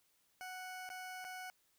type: tone with dropouts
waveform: 20% pulse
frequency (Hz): 740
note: F#5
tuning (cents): 0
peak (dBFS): -40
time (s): 0.41-1.5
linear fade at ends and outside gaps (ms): 0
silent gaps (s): 0.891-0.901 / 1.243-1.249
effects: white hiss -75 dBFS RMS until 1.78 s